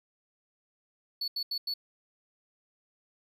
triangle tone bursts at uneven times, 4435 Hz, C#8, in tune, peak -29 dBFS, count 4, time 1.21-1.28 / 1.36-1.43 / 1.51-1.58 / 1.67-1.74 s, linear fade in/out 5 ms, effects none

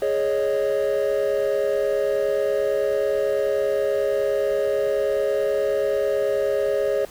triangle chord, Ab suspended fourth, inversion none, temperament just, 415.3 / 553.7 / 623 Hz, Ab4 / Db5 / Eb5, 0 / -2 / +2 cents, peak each -21 / -20 / -24 dBFS, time 0.02-7.05 s, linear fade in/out 2 ms, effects tanh soft clip ceiling -10 dBFS + pink hiss -45 dBFS RMS until 7.1 s

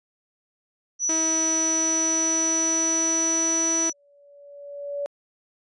sine tone, 5920 Hz, F#8, in tune, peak -21 dBFS, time 0.99-3.93 s, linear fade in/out 50 ms
sawtooth tone with pitch glide, 321.9 to 327.5 Hz, E4 to E4, -41 to -11 cents, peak -23 dBFS, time 1.09-3.9 s, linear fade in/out 5 ms, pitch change +30 cents, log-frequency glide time 1.53-3.78 s
sine tone with exponential growth, 571 Hz, D5, 49 cents flat, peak -24 dBFS, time 3.81-5.06 s, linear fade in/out 0 ms, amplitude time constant 270 ms
effects resampled to 22050 Hz

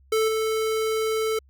square tone with level steps, 440 Hz, A4, in tune, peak -20 / -23 dBFS, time 0.12-1.39 s, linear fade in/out 5 ms, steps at 0.28 s, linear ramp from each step 5 ms, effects added 67 Hz sine -53 dBFS peak until 1.49 s

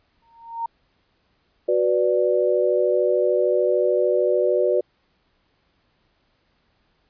sine tone with exponential growth, 922 Hz, A#5, 19 cents flat, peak -21 dBFS, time 0.22-0.66 s, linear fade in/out 5 ms, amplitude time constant 94 ms
sine chord, B minor, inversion second, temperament equal, 370 / 493.9 / 587.3 Hz, F#4 / B4 / D5, 0 / 0 / 0 cents, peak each -21 dBFS, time 1.68-4.81 s, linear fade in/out 10 ms
effects pink hiss -66 dBFS RMS until 7.09 s + resampled to 11025 Hz

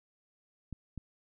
clicks, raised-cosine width 5 ms, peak -28 dBFS, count 2, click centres 0.727 / 0.977 s, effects none

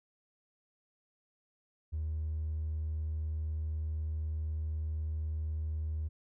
sine tone with hard clipping, 78 Hz, D#2, 5 cents sharp, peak -33 dBFS, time 1.92-6.09 s, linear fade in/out 20 ms, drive 1 dB, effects none

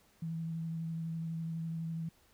sine tone with vibrato, 163.6 Hz, E3, 13 cents flat, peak -35 dBFS, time 0.22-2.09 s, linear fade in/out 5 ms, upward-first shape triangle, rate 12 Hz, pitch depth 20 cents each way, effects pink hiss -67 dBFS RMS until 2.33 s

